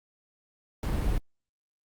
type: noise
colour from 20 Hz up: brown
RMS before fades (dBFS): -27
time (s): 0.83-1.18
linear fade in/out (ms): 2
effects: Opus 48 kbps